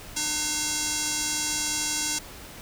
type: tone with band-pass filter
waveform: square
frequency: 302.2 Hz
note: D4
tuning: 50 cents sharp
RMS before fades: -28 dBFS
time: 0.16-2.19 s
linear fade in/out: 10 ms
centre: 6800 Hz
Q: 1.8
effects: pink hiss -43 dBFS RMS until 2.61 s